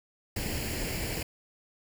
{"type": "noise with comb filter", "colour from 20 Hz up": "pink", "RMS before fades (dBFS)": -33, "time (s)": [0.36, 1.23], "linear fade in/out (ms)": 5, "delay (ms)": 0.41, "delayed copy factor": 0.65, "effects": []}